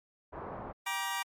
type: low-pass noise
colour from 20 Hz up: white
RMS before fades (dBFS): -42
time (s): 0.32-0.73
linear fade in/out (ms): 20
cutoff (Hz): 1100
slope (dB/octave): 24
type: chord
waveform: 20% pulse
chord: G minor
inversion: none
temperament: equal with one note detuned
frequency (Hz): 784 / 951.4 / 1174.7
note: G5 / Bb5 / D6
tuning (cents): 0 / +35 / 0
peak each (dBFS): -34 / -30 / -33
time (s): 0.86-1.23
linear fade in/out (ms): 10
effects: MP3 64 kbps